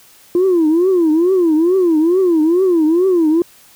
sine tone with vibrato, 342.4 Hz, F4, 34 cents flat, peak -8 dBFS, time 0.35-3.42 s, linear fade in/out 2 ms, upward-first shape triangle, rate 2.3 Hz, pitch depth 220 cents each way, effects tanh soft clip ceiling -7 dBFS + white hiss -46 dBFS RMS until 3.75 s

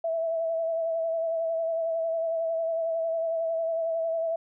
sine tone with vibrato, 657 Hz, E5, 6 cents flat, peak -25 dBFS, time 0.04-4.36 s, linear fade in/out 5 ms, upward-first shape sine, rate 11 Hz, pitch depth 28 cents each way, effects none

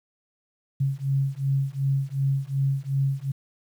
sine beating tone pair, 135.6 / 138.3 Hz, C#3 / C#3, -38 / -4 cents, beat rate 2.7 Hz, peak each -25 dBFS, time 0.8-3.32 s, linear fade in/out 10 ms, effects 9-bit

